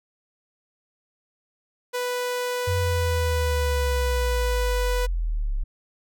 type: tone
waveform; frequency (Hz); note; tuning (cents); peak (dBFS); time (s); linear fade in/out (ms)
sawtooth; 493.9; B4; 0; -21; 1.93-5.07; 20
type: linear sweep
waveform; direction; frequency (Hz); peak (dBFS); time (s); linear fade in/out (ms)
sine; down; 92.5 to 32.47; -22; 2.67-5.64; 10
effects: none